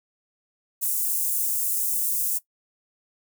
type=high-pass noise; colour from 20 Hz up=white; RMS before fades=-25 dBFS; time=0.81-2.39 s; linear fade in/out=20 ms; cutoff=7900 Hz; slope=24 dB/octave; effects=noise-tail reverb RT60 0.1 s tail -18 dB re dry